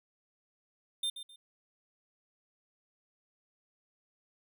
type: tone with echo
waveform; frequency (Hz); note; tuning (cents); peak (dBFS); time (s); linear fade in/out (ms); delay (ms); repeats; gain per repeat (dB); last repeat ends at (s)
square; 3600; A7; +39; -31; 1.03-1.1; 5; 130; 2; -11; 1.36
effects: none